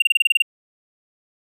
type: tone bursts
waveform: triangle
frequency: 2779 Hz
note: F7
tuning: 9 cents flat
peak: -10 dBFS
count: 9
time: 0-0.422 s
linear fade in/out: 5 ms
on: 22 ms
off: 28 ms
effects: none